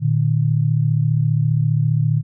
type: tone pair together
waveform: sine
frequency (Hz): 116.54 / 151.48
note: A#2 / D#3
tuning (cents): 0 / -46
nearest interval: perfect fourth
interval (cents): 454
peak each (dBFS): -17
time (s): 0-2.23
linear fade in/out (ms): 50
effects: none